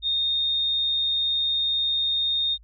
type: tone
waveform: sine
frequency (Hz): 3679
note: A#7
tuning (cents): -24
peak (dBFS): -21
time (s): 0.02-2.58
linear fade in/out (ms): 50
effects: added 53 Hz sine -48 dBFS peak until 2.63 s